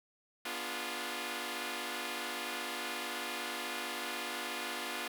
5% pulse chord, B diminished seventh, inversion none, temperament equal with one note detuned, 244.2 / 293.7 / 349.2 / 415.3 Hz, B3 / D4 / F4 / Ab4, -19 / 0 / 0 / 0 cents, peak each -31 / -33 / -29 / -34 dBFS, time 0.45-5.08 s, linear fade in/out 5 ms, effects none

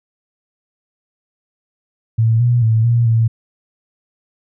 sine tone with pitch steps, 113 / 121 / 111.7 / 118.1 / 113.6 Hz, A2 / B2 / A2 / A#2 / A#2, +47 / -35 / +27 / +23 / -44 cents, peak -10 dBFS, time 2.18-3.28 s, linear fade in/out 10 ms, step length 220 ms, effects none

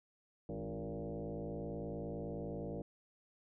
sine tone with frequency modulation, 138.59 Hz, C#3, in tune, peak -39 dBFS, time 0.49-2.82 s, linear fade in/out 2 ms, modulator 109 Hz, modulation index 4.3, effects none

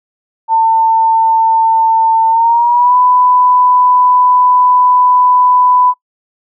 sine tone with pitch glide, 898 to 996.4 Hz, A5 to B5, +35 to +15 cents, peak -6 dBFS, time 0.48-5.94 s, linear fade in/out 50 ms, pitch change +180 cents, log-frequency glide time 2.28-2.96 s, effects noise-tail reverb RT60 0.1 s tail -21 dB re dry

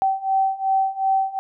sine beating tone pair, 770 / 772.7 Hz, G5 / G5, -31 / -25 cents, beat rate 2.7 Hz, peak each -22 / -20 dBFS, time 0.02-1.39 s, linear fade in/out 0 ms, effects none

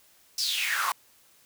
pink noise with high-pass filter sweep, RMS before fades -28 dBFS, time 0.38-0.92 s, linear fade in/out 2 ms, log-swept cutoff 5400 to 930 Hz, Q 6.8, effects white hiss -60 dBFS RMS until 1.45 s

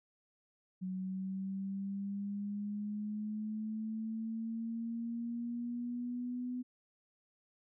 sine linear sweep, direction up, 185.2 to 250 Hz, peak -36 dBFS, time 0.81-6.63 s, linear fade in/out 20 ms, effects none

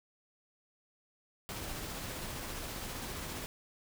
pink noise with tremolo, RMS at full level -40 dBFS, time 1.49-3.46 s, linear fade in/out 0 ms, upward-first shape triangle, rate 15 Hz, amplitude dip 25%, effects none

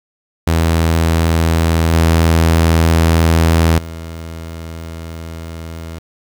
sawtooth tone with level steps, 82.1 Hz, E2, 6 cents flat, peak -7 / -5 / -22 dBFS, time 0.47-5.99 s, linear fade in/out 5 ms, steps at 1.93 / 3.78 s, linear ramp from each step 5 ms, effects 7-bit

